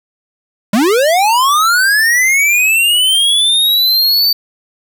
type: linear sweep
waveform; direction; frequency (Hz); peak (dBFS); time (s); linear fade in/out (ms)
square; up; 190 to 4604; -9; 0.73-4.33; 5
effects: 8-bit